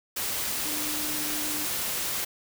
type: tone in noise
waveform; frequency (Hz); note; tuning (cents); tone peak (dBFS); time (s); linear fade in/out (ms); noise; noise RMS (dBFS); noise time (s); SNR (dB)
sine; 300.1; D4; +38; -37; 0.65-1.66; 10; white; -30; 0.16-2.25; -10
effects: none